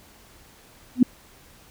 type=tone with exponential growth; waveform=sine; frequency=249.6 Hz; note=B3; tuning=19 cents sharp; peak=-7 dBFS; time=0.95-1.03 s; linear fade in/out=5 ms; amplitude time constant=16 ms; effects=pink hiss -52 dBFS RMS until 1.7 s